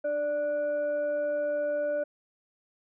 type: tone with frequency modulation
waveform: sine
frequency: 587.3 Hz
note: D5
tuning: in tune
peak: -26 dBFS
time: 0.04-2.04 s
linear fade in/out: 10 ms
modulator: 885 Hz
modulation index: 0.36
effects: none